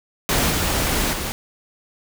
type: noise with level steps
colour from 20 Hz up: pink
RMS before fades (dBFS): -19 / -21 / -26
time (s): 0.29-1.32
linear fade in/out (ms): 0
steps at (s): 0.5 / 1.13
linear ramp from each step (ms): 2
effects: none